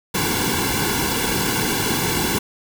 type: noise with comb filter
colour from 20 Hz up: pink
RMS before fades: -21 dBFS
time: 0.14-2.39 s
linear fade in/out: 10 ms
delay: 1.6 ms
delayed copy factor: -1
effects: none